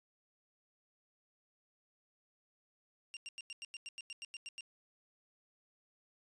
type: tone bursts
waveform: sawtooth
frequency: 2781 Hz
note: F7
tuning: 8 cents flat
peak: -40 dBFS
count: 13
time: 3.14-4.608 s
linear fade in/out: 0 ms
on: 28 ms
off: 92 ms
effects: resampled to 22050 Hz